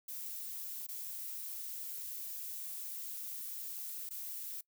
violet noise with dropouts, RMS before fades -43 dBFS, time 0.08-4.61 s, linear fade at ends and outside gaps 5 ms, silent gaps 0.867-0.886 / 4.091-4.107 s, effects noise-tail reverb RT60 0.1 s tail -22 dB re dry

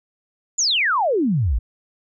sine exponential sweep, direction down, 7270 to 49 Hz, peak -16 dBFS, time 0.58-1.59 s, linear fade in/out 10 ms, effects none

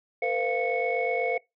sine tone cluster, 461.9 / 510 / 694 / 2209 Hz, A#4 / C5 / F5 / C#7, -16 / -44 / -11 / -7 cents, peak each -29 dBFS, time 0.22-1.38 s, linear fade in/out 5 ms, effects noise-tail reverb RT60 0.2 s tail -23 dB re dry + tanh soft clip ceiling -15 dBFS

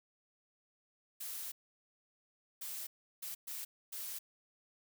blue noise bursts at uneven times, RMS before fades -43 dBFS, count 5, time 1.2-1.52 / 2.61-2.87 / 3.22-3.35 / 3.47-3.65 / 3.92-4.19 s, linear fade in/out 10 ms, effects none

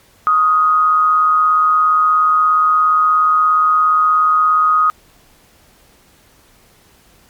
sine tone with amplitude modulation, 1249 Hz, D#6, 6 cents sharp, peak -7 dBFS, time 0.27-4.9 s, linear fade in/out 0 ms, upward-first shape sine, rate 157 Hz, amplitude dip 45%, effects pink hiss -50 dBFS RMS until 7.29 s + MP3 96 kbps

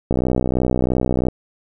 click train, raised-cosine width 2 ms, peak -5 dBFS, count 75, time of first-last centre 0.11-1.285 s, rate 63 Hz, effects none

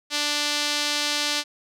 sawtooth tone with band-pass filter, 294 Hz, D4, 2 cents sharp, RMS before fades -25 dBFS, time 0.1-1.44 s, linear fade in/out 50 ms, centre 4400 Hz, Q 1.4, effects none

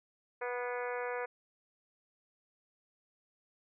harmonic tone with a mistuned harmonic, 245 Hz, B3, 14 cents flat, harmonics 2 / 3 / 4 / 5 / 6 / 7 / 8 / 9 / 10, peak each -37 / -44 / -43 / -47 / -45 / -46 / -50 / -49 / -54 dBFS, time 0.41-1.26 s, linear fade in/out 10 ms, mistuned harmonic 8, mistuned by +39 cents, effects none

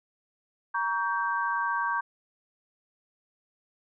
sine chord, G diminished, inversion first, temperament just, 940.8 / 1128.9 / 1568 Hz, Bb5 / Db6 / G6, +16 / +31 / 0 cents, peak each -30 dBFS, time 0.74-2.01 s, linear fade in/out 10 ms, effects none

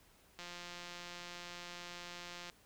click train, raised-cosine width 0.2 ms, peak -30 dBFS, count 370, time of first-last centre 0.39-2.499 s, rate 175 Hz, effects pink hiss -66 dBFS RMS until 2.65 s

